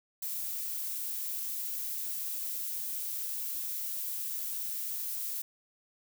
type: noise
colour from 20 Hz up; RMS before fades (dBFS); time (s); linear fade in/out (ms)
violet; -36; 0.22-5.42; 5
effects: none